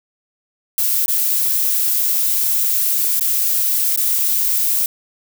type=noise with dropouts; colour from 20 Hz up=violet; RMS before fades=-17 dBFS; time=0.78-4.86 s; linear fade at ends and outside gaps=1 ms; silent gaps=1.06-1.081 / 3.196-3.209 / 3.961-3.975 s; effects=none